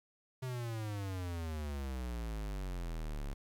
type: exponential sweep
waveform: square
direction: down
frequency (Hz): 130.81 to 34.02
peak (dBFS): -38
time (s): 0.42-3.34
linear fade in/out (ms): 10
effects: 11-bit